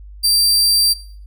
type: tone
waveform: sawtooth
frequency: 4699 Hz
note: D8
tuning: in tune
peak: -9 dBFS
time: 0.23-0.94 s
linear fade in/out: 20 ms
effects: noise-tail reverb RT60 0.5 s tail -17 dB re dry + added 50 Hz sine -34 dBFS peak until 1.26 s